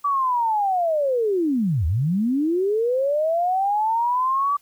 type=linear two-way sweep; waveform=sine; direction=down then up; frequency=1161 to 72.9 to 1161 Hz; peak=-18 dBFS; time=0.04-4.57 s; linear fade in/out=10 ms; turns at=1.86 s; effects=white hiss -59 dBFS RMS until 4.61 s